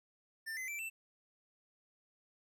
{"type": "tone with pitch steps", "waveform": "square", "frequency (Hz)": [1790, 2044, 2335, 2667], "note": ["A6", "C7", "D7", "E7"], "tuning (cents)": [29, -41, -11, 20], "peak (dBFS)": -40, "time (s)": [0.46, 0.9], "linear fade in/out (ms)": 20, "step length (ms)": 110, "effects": ["13-bit"]}